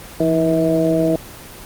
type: harmonic tone with a mistuned harmonic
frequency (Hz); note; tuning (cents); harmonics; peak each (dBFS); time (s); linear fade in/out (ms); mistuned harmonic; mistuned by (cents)
161.2; E3; -38; 1 / 2 / 3 / 4; -21 / -17 / -21 / -18; 0.2-1.16; 2; 1; +66
effects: pink hiss -36 dBFS RMS until 1.65 s + Opus 24 kbps